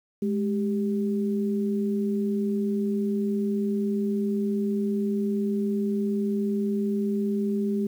sine tone pair together, 208.7 / 393.9 Hz, G#3 / G4, +9 / +8 cents, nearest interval major seventh, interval 1099 cents, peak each -24 / -29 dBFS, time 0.22-7.87 s, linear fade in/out 5 ms, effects 9-bit

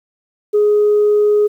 sine tone, 417.5 Hz, G#4, 9 cents sharp, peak -8 dBFS, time 0.53-1.48 s, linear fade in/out 20 ms, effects tanh soft clip ceiling -6 dBFS + 8-bit

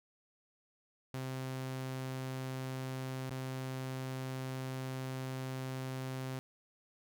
sawtooth tone with dropouts, 130.81 Hz, C3, in tune, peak -34 dBFS, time 1.14-6.39 s, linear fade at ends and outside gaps 0 ms, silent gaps 3.295-3.308 s, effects none

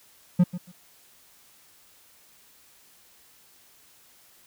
triangle tone with echo, 178 Hz, F3, 33 cents sharp, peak -12 dBFS, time 0.39-0.44 s, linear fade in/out 10 ms, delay 140 ms, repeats 2, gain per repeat -15 dB, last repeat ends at 0.72 s, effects white hiss -57 dBFS RMS until 4.46 s

